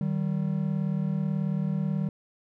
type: tone pair together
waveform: triangle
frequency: 154.04 / 192.4 Hz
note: D#3 / G3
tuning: -17 / -32 cents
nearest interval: major third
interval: 385 cents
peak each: -26 dBFS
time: 0.01-2.09 s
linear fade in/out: 2 ms
effects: none